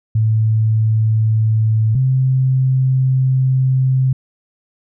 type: tone pair in turn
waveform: sine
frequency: 110 / 130.81 Hz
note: A2 / C3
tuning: 0 / 0 cents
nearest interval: minor third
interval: 300 cents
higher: second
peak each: -11 dBFS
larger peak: neither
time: 0.15-1.95 / 1.95-4.13 s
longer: second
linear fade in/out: 5 ms
effects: none